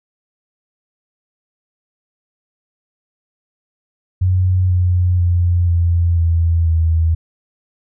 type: tone with pitch steps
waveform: sine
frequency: 92 / 89.79 / 87.64 / 85.54 / 83.49 / 81.49 Hz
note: F#2 / F2 / F2 / F2 / E2 / E2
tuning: -9 / +49 / +7 / -35 / +23 / -19 cents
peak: -11 dBFS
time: 4.21-7.15 s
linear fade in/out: 10 ms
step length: 490 ms
effects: none